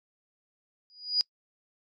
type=tone with exponential growth; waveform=sine; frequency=4905 Hz; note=D#8; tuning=26 cents flat; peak=-19 dBFS; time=0.9-1.21 s; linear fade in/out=0 ms; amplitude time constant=66 ms; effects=noise-tail reverb RT60 0.1 s tail -24 dB re dry